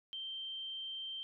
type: tone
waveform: sine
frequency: 3136 Hz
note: G7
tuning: in tune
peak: -40 dBFS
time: 0.13-1.23 s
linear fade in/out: 0 ms
effects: none